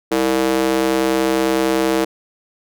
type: tone with high-pass filter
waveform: square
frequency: 65.41 Hz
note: C2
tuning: in tune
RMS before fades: -17 dBFS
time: 0.11-2.05 s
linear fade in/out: 10 ms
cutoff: 370 Hz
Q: 2.5
effects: none